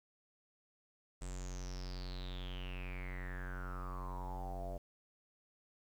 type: tone with low-pass filter sweep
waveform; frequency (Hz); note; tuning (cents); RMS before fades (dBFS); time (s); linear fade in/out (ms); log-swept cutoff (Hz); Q
square; 45.58; F#1; -25; -43; 1.21-4.78; 10; 8100 to 620; 10
effects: 11-bit